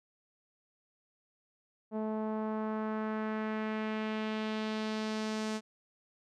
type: tone with low-pass filter sweep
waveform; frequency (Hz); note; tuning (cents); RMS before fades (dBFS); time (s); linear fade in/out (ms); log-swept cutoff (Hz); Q
sawtooth; 216.9; A3; -25; -35; 1.91-5.61; 50; 730 to 6900; 1.4
effects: none